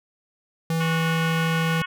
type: tone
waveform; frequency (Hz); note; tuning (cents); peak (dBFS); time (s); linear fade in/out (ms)
square; 163.5; E3; -14; -22; 0.7-1.82; 2
type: harmonic tone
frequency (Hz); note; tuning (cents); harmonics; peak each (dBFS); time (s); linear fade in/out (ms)
366.3; F#4; -17; 3 / 4 / 5 / 6 / 7 / 8 / 9; -32 / -30 / -37 / -35 / -37 / -36 / -42; 0.8-1.86; 10
effects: none